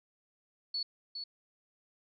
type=tone with echo; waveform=sine; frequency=4418 Hz; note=C#8; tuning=7 cents flat; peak=-32 dBFS; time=0.74-0.83 s; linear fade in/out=5 ms; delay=410 ms; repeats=1; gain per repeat=-6 dB; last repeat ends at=1.24 s; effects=none